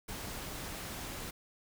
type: noise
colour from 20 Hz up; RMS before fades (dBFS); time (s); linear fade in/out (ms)
pink; -42; 0.08-1.31; 10
effects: none